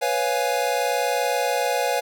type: chord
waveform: square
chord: C# dominant seventh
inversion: third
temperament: equal with one note detuned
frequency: 493.9 / 554.4 / 700.9 / 830.6 Hz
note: B4 / C#5 / E#5 / G#5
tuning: 0 / 0 / +6 / 0 cents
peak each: -27 dBFS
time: 0.01-2.01 s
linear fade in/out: 20 ms
effects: none